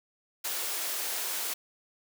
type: high-pass noise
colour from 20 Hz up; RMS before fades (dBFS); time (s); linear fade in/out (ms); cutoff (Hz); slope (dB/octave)
white; -33; 0.44-1.54; 10; 330; 24
effects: none